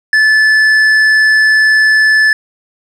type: tone with tanh clipping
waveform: triangle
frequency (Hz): 1739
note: A6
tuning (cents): -21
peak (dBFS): -7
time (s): 0.13-2.33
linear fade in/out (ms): 2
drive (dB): 11
effects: none